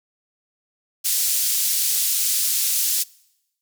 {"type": "band-pass noise", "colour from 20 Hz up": "white", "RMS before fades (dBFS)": -21, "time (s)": [1.04, 3.04], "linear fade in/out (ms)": 20, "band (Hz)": [4500, 16000], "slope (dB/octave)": 12, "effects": ["noise-tail reverb RT60 0.9 s tail -24 dB re dry"]}